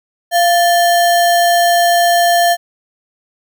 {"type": "tone with sample-and-hold", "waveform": "sine", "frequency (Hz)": 692, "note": "F5", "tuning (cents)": -16, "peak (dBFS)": -8, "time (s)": [0.31, 2.57], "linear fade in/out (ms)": 50, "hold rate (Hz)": 2450, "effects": []}